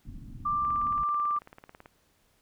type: low-pass noise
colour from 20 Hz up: pink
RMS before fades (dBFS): -43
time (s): 0.05-1.04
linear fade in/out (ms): 10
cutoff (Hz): 280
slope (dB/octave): 48
type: tone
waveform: sine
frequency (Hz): 1181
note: D6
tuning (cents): +9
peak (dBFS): -25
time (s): 0.45-1.39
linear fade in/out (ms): 10
type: click train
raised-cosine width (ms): 0.5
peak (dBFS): -32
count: 23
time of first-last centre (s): 0.65-1.859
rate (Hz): 18.2
effects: pink hiss -68 dBFS RMS until 2.41 s

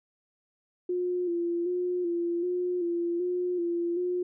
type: tone with vibrato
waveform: sine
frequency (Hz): 350.8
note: F4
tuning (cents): +8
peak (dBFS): -26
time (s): 0.89-4.23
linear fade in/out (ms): 5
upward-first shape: square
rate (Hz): 1.3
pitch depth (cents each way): 38
effects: none

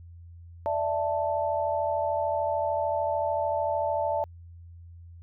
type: chord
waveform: sine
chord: D suspended second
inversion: none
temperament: just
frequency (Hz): 587.3 / 660.7 / 881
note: D5 / E5 / A5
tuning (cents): 0 / +4 / +2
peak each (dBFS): -29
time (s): 0.66-4.24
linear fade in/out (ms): 0
effects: added 85 Hz sine -44 dBFS peak until 5.22 s

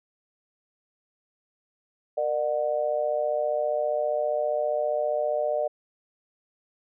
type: tone with amplitude modulation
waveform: sine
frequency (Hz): 600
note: D5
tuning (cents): +37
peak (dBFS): -19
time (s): 2.17-5.68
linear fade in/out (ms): 10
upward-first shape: sine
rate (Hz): 135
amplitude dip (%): 90
effects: none

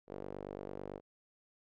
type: tone with band-pass filter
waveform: sawtooth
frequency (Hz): 49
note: G1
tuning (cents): 0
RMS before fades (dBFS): -45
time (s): 0.07-1.01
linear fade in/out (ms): 50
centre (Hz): 470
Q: 1.9
effects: none

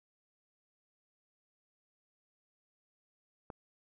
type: click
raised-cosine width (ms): 1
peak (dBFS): -29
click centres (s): 3.502
effects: none

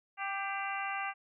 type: harmonic tone with a mistuned harmonic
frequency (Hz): 393.3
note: G4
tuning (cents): +6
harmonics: 2 / 3 / 4 / 5 / 6 / 7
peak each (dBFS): -38 / -40 / -41 / -42 / -43 / -43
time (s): 0.17-1.14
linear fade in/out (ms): 50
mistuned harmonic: 5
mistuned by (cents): +44
effects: none

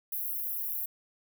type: high-pass noise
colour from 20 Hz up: white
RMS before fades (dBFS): -34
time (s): 0.12-0.86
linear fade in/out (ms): 5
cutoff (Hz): 11000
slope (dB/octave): 96
effects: none

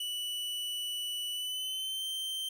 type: tone with pitch glide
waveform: 45% pulse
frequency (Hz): 2960 to 3123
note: F#7 to G7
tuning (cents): 0 to -7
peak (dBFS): -34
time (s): 0-2.49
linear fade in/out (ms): 5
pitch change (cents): +93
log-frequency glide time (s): 1.32-2.05
effects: none

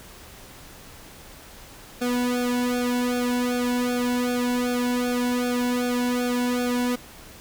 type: tone with flanger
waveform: sawtooth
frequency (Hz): 245.8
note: B3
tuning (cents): -8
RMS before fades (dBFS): -24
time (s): 2.01-6.96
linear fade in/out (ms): 10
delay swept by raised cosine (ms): 1 to 1.62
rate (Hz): 2.6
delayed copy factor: -1
effects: pink hiss -45 dBFS RMS until 7.4 s

